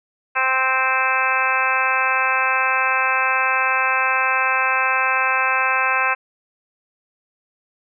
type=harmonic tone; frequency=261.3 Hz; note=C4; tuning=2 cents flat; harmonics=2 / 3 / 4 / 5 / 6 / 7 / 8 / 9 / 10; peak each=-31 / -26 / -22 / -25 / -22 / -30 / -28 / -27 / -23 dBFS; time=0.35-6.15 s; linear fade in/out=20 ms; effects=none